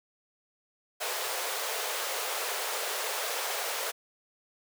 pink high-pass noise, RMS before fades -33 dBFS, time 1-3.92 s, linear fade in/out 20 ms, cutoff 430 Hz, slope 48 dB/octave, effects none

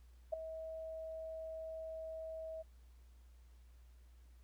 sine tone with ADSR envelope, 643 Hz, E5, 43 cents flat, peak -31 dBFS, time 0.32-2.63 s, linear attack 15 ms, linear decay 6 ms, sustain -12 dB, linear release 20 ms, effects added 60 Hz sine -58 dBFS peak until 4.43 s + pink hiss -75 dBFS RMS until 4.43 s

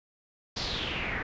pink noise with low-pass filter sweep, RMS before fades -33 dBFS, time 0.56-1.23 s, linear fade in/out 10 ms, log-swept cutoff 5000 to 1800 Hz, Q 4.6, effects resampled to 16000 Hz

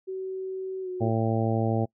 sine tone with pitch glide, 378.2 to 366 Hz, F#4 to F#4, +38 to -19 cents, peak -30 dBFS, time 0.07-1.11 s, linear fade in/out 20 ms, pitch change -57 cents, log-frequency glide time 0.82-0.89 s
harmonic tone, 112.5 Hz, A2, 39 cents sharp, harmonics 1 / 2 / 3 / 4 / 5 / 6 / 7, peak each -26 / -29 / -31 / -32 / -33 / -34 / -34 dBFS, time 1-1.86 s, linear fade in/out 20 ms
effects noise-tail reverb RT60 0.1 s tail -24 dB re dry

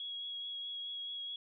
sine tone with vibrato, 3322 Hz, G#7, in tune, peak -39 dBFS, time 0-1.36 s, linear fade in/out 2 ms, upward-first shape triangle, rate 4.7 Hz, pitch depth 16 cents each way, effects none

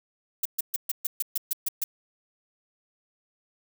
violet noise bursts, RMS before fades -26 dBFS, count 10, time 0.43-1.84 s, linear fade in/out 5 ms, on 24 ms, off 130 ms, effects none

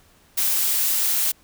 blue noise, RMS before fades -21 dBFS, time 0.37-1.32 s, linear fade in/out 10 ms, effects pink hiss -56 dBFS RMS until 1.43 s

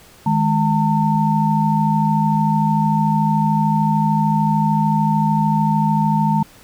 sine tone cluster, 156.4 / 209.8 / 900 Hz, D#3 / G#3 / A5, +9 / +18 / +39 cents, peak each -18 dBFS, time 0.26-6.43 s, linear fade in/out 5 ms, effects pink hiss -46 dBFS RMS until 6.63 s

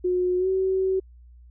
sine tone with pitch glide, 362.1 to 379 Hz, F#4 to F#4, -37 to +42 cents, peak -20 dBFS, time 0.04-1 s, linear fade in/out 10 ms, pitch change +79 cents, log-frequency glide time 0.38-0.48 s, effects added 60 Hz sine -46 dBFS peak until 1.5 s

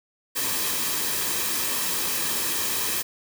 white noise with comb filter, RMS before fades -26 dBFS, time 0.35-3.03 s, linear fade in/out 20 ms, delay 1.4 ms, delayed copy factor -0.5, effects none

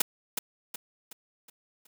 white noise with echo, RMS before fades -23 dBFS, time 0-0.02 s, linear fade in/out 5 ms, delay 370 ms, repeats 5, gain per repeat -7 dB, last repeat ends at 1.87 s, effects none

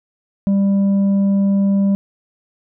triangle tone with tanh clipping, 197.6 Hz, G3, 14 cents sharp, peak -13 dBFS, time 0.47-1.95 s, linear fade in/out 0 ms, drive 9 dB, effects none

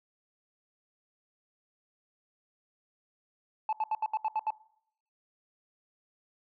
sine tone bursts, 869 Hz, A5, 22 cents flat, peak -24 dBFS, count 8, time 3.69-4.505 s, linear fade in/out 2 ms, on 38 ms, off 73 ms, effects noise-tail reverb RT60 0.7 s tail -23 dB re dry + tanh soft clip ceiling -25 dBFS

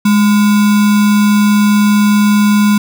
sine tone with sample-and-hold, 207.7 Hz, G#3, in tune, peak -6 dBFS, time 0.05-2.78 s, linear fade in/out 5 ms, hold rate 1225 Hz, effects none

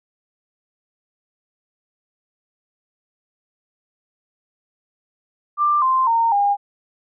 sine tone with pitch steps, 1185 / 1043.6 / 919.1 / 809.4 Hz, D6 / C6 / A#5 / G#5, +15 / -5 / -25 / -45 cents, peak -14 dBFS, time 5.57-6.57 s, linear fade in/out 50 ms, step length 250 ms, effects none

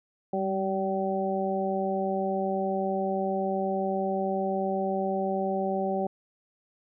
harmonic tone with a mistuned harmonic, 191.8 Hz, G3, 37 cents flat, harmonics 1 / 2 / 3 / 4, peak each -31 / -31 / -31 / -31 dBFS, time 0.33-6.07 s, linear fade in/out 5 ms, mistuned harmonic 1, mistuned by +25 cents, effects none

